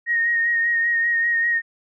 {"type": "tone with vibrato", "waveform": "sine", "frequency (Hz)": 1864.7, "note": "A#6", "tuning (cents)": 0, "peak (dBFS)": -17, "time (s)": [0.06, 1.62], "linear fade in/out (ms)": 50, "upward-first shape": "sine", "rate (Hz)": 5.1, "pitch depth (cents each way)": 25, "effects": []}